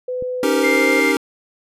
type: tone with pitch glide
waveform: sine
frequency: 503 to 518.3 Hz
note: B4 to C5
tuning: +32 to -16 cents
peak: -21 dBFS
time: 0.08-1 s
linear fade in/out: 5 ms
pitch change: +52 cents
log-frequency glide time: 0.56-0.86 s
type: click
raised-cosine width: 3 ms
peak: -21 dBFS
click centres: 0.224 s
type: chord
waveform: square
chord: Eb dominant seventh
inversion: third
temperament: equal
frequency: 277.2 / 311.1 / 392 / 466.2 Hz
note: Db4 / Eb4 / G4 / Bb4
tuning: 0 / 0 / 0 / 0 cents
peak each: -22 dBFS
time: 0.43-1.17 s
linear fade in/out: 2 ms
type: tone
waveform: sine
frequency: 2099 Hz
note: C7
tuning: 5 cents sharp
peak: -17 dBFS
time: 0.63-1.13 s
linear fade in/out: 20 ms
effects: resampled to 32000 Hz